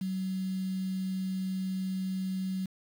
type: tone with quantisation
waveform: sine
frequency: 188.4 Hz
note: F#3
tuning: 32 cents sharp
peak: -30 dBFS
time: 0.01-2.66 s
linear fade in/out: 5 ms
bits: 8
effects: none